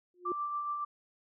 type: tone with exponential growth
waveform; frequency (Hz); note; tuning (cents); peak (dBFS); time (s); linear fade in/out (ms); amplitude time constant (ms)
sine; 356.8; F4; +37; -30; 0.14-0.32; 2; 39
type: tone with tremolo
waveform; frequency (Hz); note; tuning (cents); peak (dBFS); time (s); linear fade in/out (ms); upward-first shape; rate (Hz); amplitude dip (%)
sine; 1174.7; D6; 0; -31; 0.25-0.85; 10; sine; 7.1; 35
effects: none